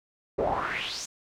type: noise with band-pass filter sweep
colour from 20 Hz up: brown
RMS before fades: -30 dBFS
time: 0.38-1.06 s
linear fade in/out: 10 ms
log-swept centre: 460 to 7200 Hz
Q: 4.7
effects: none